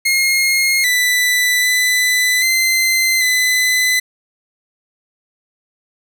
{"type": "tone with pitch steps", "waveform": "sawtooth", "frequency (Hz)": [2145, 1986, 1999, 2069, 2011], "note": ["C7", "B6", "B6", "C7", "B6"], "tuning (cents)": [42, 9, 20, -20, 31], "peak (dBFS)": -9, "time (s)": [0.05, 4], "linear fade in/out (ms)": 10, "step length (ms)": 790, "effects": []}